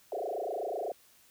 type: tone with frequency modulation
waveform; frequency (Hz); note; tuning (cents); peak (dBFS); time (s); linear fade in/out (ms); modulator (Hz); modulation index
sine; 558; C#5; +11; -32; 0.12-0.92; 2; 28; 6.2
effects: white hiss -62 dBFS RMS until 1.3 s